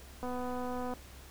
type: click train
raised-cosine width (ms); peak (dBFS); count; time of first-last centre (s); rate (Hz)
1; -26; 177; 0.23-0.937; 249
effects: added 66 Hz sine -51 dBFS peak until 1.3 s + pink hiss -54 dBFS RMS until 1.3 s